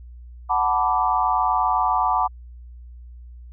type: chord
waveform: sine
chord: B minor seventh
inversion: second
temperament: equal with one note detuned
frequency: 740 / 880 / 987.8 / 1168.6 Hz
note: F#5 / A5 / B5 / D6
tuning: 0 / 0 / 0 / -9 cents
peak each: -23 dBFS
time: 0.49-2.28 s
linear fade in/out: 20 ms
effects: added 60 Hz sine -38 dBFS peak until 3.52 s